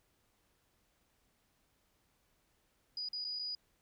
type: tone with dropouts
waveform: sine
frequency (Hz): 4922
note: D#8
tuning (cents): -20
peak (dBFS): -37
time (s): 2.97-3.55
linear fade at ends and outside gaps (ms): 2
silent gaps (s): 3.087-3.131 / 3.243-3.248 / 3.39-3.394
effects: pink hiss -75 dBFS RMS until 3.81 s